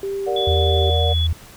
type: tone with vibrato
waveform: sine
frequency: 392 Hz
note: G4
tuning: in tune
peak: -22 dBFS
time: 0.03-0.9 s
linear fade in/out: 2 ms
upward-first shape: triangle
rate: 2 Hz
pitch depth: 12 cents each way
type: chord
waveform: sine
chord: Bb augmented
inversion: none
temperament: just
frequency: 466.2 / 582.7 / 728.4 Hz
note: Bb4 / D5 / F#5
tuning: 0 / -14 / -27 cents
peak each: -25 dBFS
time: 0.26-1.14 s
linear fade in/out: 20 ms
type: tone with pitch glide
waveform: sine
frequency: 3430 to 3402 Hz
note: A7 to G#7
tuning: -45 to +41 cents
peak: -22 dBFS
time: 0.36-1.27 s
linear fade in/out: 5 ms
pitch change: -14 cents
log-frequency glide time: 0.83-1.12 s
type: tone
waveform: sine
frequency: 81.7 Hz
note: E2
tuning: 15 cents flat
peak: -16 dBFS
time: 0.47-1.33 s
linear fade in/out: 5 ms
effects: pink hiss -43 dBFS RMS until 1.56 s